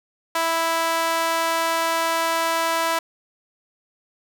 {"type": "tone with high-pass filter", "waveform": "sawtooth", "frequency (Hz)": 329.6, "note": "E4", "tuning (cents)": 0, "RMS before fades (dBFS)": -22, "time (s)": [0.35, 2.99], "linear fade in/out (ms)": 5, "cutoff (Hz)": 880, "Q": 1.7, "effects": []}